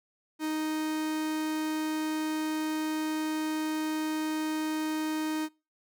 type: tone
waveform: 45% pulse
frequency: 311.1 Hz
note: D#4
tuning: in tune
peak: -29 dBFS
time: 0.39-5.49 s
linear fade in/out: 50 ms
effects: noise-tail reverb RT60 0.3 s tail -25 dB re dry